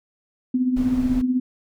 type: tone with tremolo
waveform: sine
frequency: 253.3 Hz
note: B3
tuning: 44 cents sharp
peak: -15 dBFS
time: 0.54-1.4 s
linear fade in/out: 5 ms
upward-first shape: triangle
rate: 16 Hz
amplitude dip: 65%
type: noise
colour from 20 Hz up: brown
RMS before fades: -30 dBFS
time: 0.76-1.22 s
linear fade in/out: 10 ms
effects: none